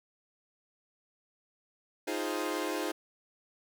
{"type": "chord", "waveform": "sawtooth", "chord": "F minor seventh", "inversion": "third", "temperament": "equal", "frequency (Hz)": [311.1, 349.2, 415.3, 523.3], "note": ["Eb4", "F4", "Ab4", "C5"], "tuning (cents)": [0, 0, 0, 0], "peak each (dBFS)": [-32, -33, -34, -35], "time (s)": [2.07, 2.92], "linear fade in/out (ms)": 10, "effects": []}